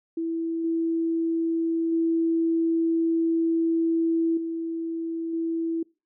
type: tone with level steps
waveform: sine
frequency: 329.6 Hz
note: E4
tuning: in tune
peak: -25 / -22 / -20 / -27 / -24 dBFS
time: 0.17-5.83 s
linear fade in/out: 5 ms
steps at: 0.64 / 1.92 / 4.37 / 5.33 s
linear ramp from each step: 5 ms
effects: noise-tail reverb RT60 0.3 s tail -25 dB re dry